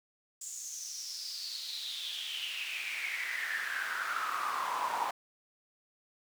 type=noise with high-pass filter sweep; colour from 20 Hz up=brown; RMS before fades=-37 dBFS; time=0.41-5.11 s; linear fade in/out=5 ms; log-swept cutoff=7300 to 870 Hz; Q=7.2; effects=none